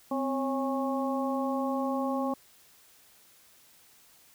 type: harmonic tone with a mistuned harmonic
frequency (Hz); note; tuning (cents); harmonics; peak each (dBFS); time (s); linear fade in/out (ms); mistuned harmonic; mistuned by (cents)
273.6; C#4; -23; 1 / 2 / 3 / 4; -30 / -33 / -35 / -36; 0.11-2.34; 5; 1; -84
effects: white hiss -59 dBFS RMS until 4.34 s